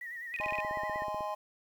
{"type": "tone with vibrato", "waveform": "sine", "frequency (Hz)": 1894, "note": "A#6", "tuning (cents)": 27, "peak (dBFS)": -39, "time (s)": [0.01, 1.04], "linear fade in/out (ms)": 5, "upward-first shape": "sine", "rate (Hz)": 9.7, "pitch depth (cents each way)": 74}
{"type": "tone bursts", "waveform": "sine", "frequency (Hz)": 2494, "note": "D#7", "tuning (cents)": 3, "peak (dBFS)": -33, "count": 6, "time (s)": [0.34, 0.603], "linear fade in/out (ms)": 0, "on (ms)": 23, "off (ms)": 25}
{"type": "click train", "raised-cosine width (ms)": 2, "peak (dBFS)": -32, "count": 14, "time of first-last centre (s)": [0.4, 1.207], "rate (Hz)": 16.1}
{"type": "chord", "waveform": "triangle", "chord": "Ab major", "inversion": "second", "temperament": "just", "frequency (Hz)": [623, 830.6, 1038.3], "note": ["Eb5", "Ab5", "C6"], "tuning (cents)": [2, 0, -14], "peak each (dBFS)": -36, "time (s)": [0.4, 1.35], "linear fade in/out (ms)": 10}
{"effects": ["10-bit"]}